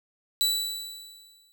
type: tone with exponential decay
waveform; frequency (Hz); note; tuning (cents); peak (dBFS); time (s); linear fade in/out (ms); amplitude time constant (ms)
sawtooth; 3951; B7; 0; -17; 0.41-1.52; 0; 240
effects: none